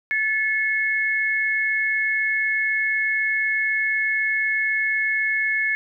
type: tone pair together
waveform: sine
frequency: 1734 / 2182 Hz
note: A6 / C#7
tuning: -26 / -28 cents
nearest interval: major third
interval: 398 cents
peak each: -22 dBFS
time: 0.11-5.75 s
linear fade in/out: 0 ms
effects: none